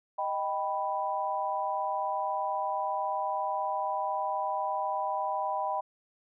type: chord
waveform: sine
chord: Eb augmented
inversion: none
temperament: equal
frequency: 622.3 / 784 / 987.8 Hz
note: Eb5 / G5 / B5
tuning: 0 / 0 / 0 cents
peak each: -35 / -32 / -32 dBFS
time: 0.18-5.81 s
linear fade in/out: 10 ms
effects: none